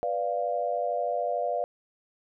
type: chord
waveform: sine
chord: B diminished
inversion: none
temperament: equal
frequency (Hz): 493.9 / 587.3 / 698.5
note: B4 / D5 / F5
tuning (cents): 0 / 0 / 0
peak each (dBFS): -32 / -30 / -29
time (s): 0.03-1.64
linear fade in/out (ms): 0
effects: none